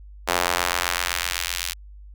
sawtooth tone with high-pass filter sweep, 87.9 Hz, F2, 12 cents sharp, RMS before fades -25 dBFS, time 0.27-1.74 s, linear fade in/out 20 ms, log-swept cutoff 660 to 3200 Hz, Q 0.81, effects added 50 Hz sine -40 dBFS peak until 2.14 s

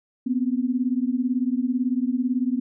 sine beating tone pair, 244 / 262 Hz, B3 / C4, -21 / +2 cents, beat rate 18 Hz, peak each -23 / -24 dBFS, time 0.26-2.6 s, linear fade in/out 10 ms, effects none

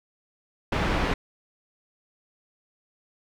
pink low-pass noise, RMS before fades -25 dBFS, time 0.72-1.14 s, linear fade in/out 5 ms, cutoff 2500 Hz, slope 12 dB/octave, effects none

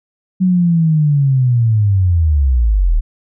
sine linear sweep, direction down, 187.8 to 35.55 Hz, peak -9 dBFS, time 0.4-3.01 s, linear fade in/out 20 ms, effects none

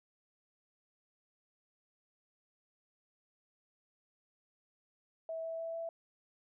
sine tone with pitch steps, 651 / 655.1 / 659.3 / 663.5 Hz, E5 / E5 / E5 / E5, -22 / -11 / 0 / +11 cents, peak -37 dBFS, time 5.29-5.89 s, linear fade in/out 2 ms, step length 150 ms, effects none

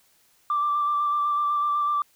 sine tone with vibrato, 1174.7 Hz, D6, in tune, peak -20 dBFS, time 0.5-2.02 s, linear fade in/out 2 ms, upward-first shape square, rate 8 Hz, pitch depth 15 cents each way, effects tanh soft clip ceiling -16 dBFS + white hiss -62 dBFS RMS until 2.15 s

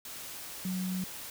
sine tone in noise, 185 Hz, F#3, in tune, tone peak -31 dBFS, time 0.65-1.04 s, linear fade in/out 2 ms, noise white, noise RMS -43 dBFS, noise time 0.05-1.3 s, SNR +9 dB, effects none

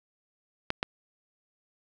clicks, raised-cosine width 0.3 ms, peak -11 dBFS, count 2, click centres 0.704 / 0.829 s, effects none

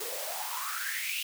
white noise with high-pass filter sweep, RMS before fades -35 dBFS, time 0-1.23 s, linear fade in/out 5 ms, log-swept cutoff 410 to 2900 Hz, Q 9.1, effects none

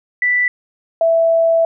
sine tone pair in turn, 1975.5 / 660.6 Hz, B6 / E5, 0 / +4 cents, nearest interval octave + perfect fifth, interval 1896 cents, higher first, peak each -12 / -10 dBFS, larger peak second, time 0.22-0.48 / 1.01-1.65 s, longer second, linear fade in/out 2 ms, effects none

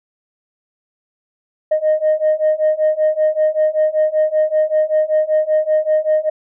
sine beating tone pair, 616 / 621.2 Hz, D#5 / D#5, -17 / -3 cents, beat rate 5.2 Hz, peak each -15 / -14 dBFS, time 1.71-6.3 s, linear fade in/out 10 ms, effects tanh soft clip ceiling -8 dBFS

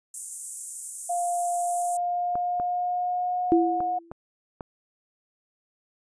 white high-pass noise, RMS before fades -31 dBFS, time 0.14-1.97 s, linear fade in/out 2 ms, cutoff 7300 Hz, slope 48 dB/octave
sine tone with pitch glide, 701 to 724 Hz, F5 to F#5, +6 to -38 cents, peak -24 dBFS, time 1.09-3.99 s, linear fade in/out 10 ms, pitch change +56 cents, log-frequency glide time 1.59-3.5 s
clicks, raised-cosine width 1 ms, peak -21 dBFS, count 5, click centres 2.355 / 2.599 / 3.805 / 4.115 / 4.608 s
sine tone with exponential decay, 335.7 Hz, E4, 32 cents sharp, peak -14 dBFS, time 3.52-4.12 s, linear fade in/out 0 ms, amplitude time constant 130 ms
effects resampled to 22050 Hz

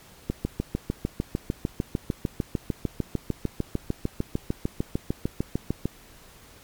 click train, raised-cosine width 3 ms, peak -12 dBFS, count 38, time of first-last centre 0.3-5.856 s, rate 6.66 Hz, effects pink hiss -51 dBFS RMS until 6.63 s + MP3 96 kbps

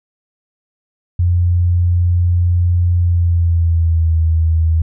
sine tone with pitch glide, 87.8 to 80.98 Hz, F2 to E2, +10 to -30 cents, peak -10 dBFS, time 1.19-4.82 s, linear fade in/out 5 ms, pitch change -140 cents, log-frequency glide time 2.96-4.17 s, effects none

